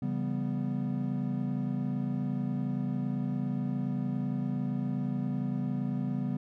triangle chord, C# half-diminished seventh, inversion none, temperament equal with one note detuned, 138.59 / 168.76 / 196 / 246.9 Hz, C#3 / E3 / G3 / B3, 0 / +41 / 0 / 0 cents, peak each -32 / -38 / -32 / -32 dBFS, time 0.02-6.37 s, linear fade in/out 5 ms, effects none

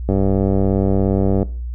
click train, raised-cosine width 2 ms, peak -5 dBFS, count 131, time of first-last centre 0.09-1.429 s, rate 97.1 Hz, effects noise-tail reverb RT60 0.4 s tail -18 dB re dry + added 60 Hz sine -23 dBFS peak until 1.74 s

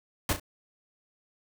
pink noise with echo, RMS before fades -26 dBFS, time 0.29-0.33 s, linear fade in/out 2 ms, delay 34 ms, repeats 2, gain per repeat -9 dB, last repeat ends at 0.398 s, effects none

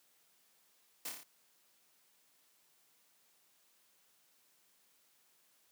white noise with echo, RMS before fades -41 dBFS, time 1.05-1.09 s, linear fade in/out 5 ms, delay 29 ms, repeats 5, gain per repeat -3 dB, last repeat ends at 1.235 s, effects white hiss -71 dBFS RMS until 5.71 s + high-pass 150 Hz 12 dB/octave

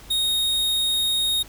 45% pulse tone, 3729 Hz, A#7, in tune, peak -20 dBFS, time 0.1-1.43 s, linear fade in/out 10 ms, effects added 50 Hz sine -45 dBFS peak until 1.48 s + pink hiss -46 dBFS RMS until 1.48 s

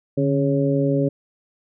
harmonic tone with a mistuned harmonic, 138.59 Hz, C#3, in tune, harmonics 1 / 2 / 3 / 4, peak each -21 / -21 / -24 / -24 dBFS, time 0.17-1.09 s, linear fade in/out 10 ms, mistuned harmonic 1, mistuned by +83 cents, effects none

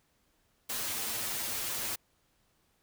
white noise with comb filter, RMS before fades -35 dBFS, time 0.69-1.96 s, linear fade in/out 10 ms, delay 8.7 ms, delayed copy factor +0.7, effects pink hiss -72 dBFS RMS until 2.82 s

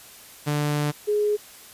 sawtooth / sine tone pair in turn, 147.7 / 417.8 Hz, D3 / G#4, +10 / +10 cents, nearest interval octave + tritone, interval 1800 cents, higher second, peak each -18 / -19 dBFS, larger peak first, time 0.46-0.92 / 1.07-1.37 s, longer first, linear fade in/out 20 ms, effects white hiss -46 dBFS RMS until 1.73 s + resampled to 32000 Hz

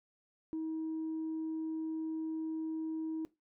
sine tone, 318.7 Hz, D#4, 42 cents sharp, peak -33 dBFS, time 0.53-3.25 s, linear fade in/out 0 ms, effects noise-tail reverb RT60 0.2 s tail -19 dB re dry + tanh soft clip ceiling -32 dBFS

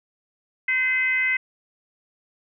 sine tone with frequency modulation, 2050 Hz, C7, 36 cents flat, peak -19 dBFS, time 0.68-1.37 s, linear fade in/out 5 ms, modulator 503 Hz, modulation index 0.63, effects none

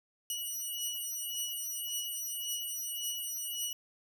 10% pulse beating tone pair, 2926 / 2927.8 Hz, F#7 / F#7, -20 / -19 cents, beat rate 1.8 Hz, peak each -30 dBFS, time 0.3-3.73 s, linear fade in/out 2 ms, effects none

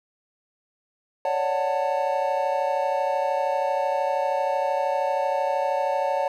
triangle chord, D major seventh, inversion third, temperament equal with one note detuned, 554.4 / 587.3 / 740 / 891.3 Hz, C#5 / D5 / F#5 / A5, 0 / 0 / 0 / +22 cents, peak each -24 / -27 / -26 / -25 dBFS, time 1.25-6.28 s, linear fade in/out 2 ms, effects none

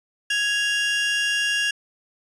40% pulse tone pair together, 1662 / 2795 Hz, G#6 / F7, +1 / +1 cents, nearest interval major sixth, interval 900 cents, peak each -22 dBFS, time 0.3-1.71 s, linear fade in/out 5 ms, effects resampled to 22050 Hz

